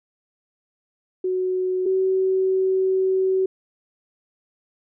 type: tone pair in turn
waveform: sine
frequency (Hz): 370 / 378.2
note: F#4 / F#4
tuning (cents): 0 / +38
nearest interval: unison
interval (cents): 38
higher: second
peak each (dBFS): -20 / -17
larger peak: second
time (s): 1.24-1.86 / 1.86-3.46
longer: second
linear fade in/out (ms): 5
effects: none